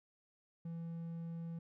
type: tone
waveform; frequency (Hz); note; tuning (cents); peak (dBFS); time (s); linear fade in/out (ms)
triangle; 166.8; E3; +21; -39; 0.65-1.59; 5
effects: none